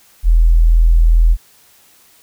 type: tone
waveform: sine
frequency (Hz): 41.2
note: E1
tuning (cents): 0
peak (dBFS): -6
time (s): 0.23-1.37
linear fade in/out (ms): 50
effects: white hiss -49 dBFS RMS until 2.22 s